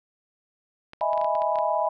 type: clicks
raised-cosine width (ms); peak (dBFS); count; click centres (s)
0.3; -25; 10; 0.934 / 1.01 / 1.132 / 1.177 / 1.214 / 1.245 / 1.352 / 1.42 / 1.557 / 1.587
type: chord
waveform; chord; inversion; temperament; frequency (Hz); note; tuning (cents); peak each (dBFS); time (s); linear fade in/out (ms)
sine; E major seventh; third; equal; 622.3 / 659.3 / 830.6 / 987.8; D#5 / E5 / G#5 / B5; 0 / 0 / 0 / 0; -27; 1.01-1.89; 5
effects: none